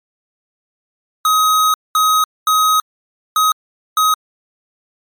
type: tone bursts at uneven times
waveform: square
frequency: 1263 Hz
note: D#6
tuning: 26 cents sharp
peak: -11 dBFS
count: 5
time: 1.25-1.74 / 1.95-2.24 / 2.47-2.8 / 3.36-3.52 / 3.97-4.14 s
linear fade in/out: 2 ms
effects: MP3 96 kbps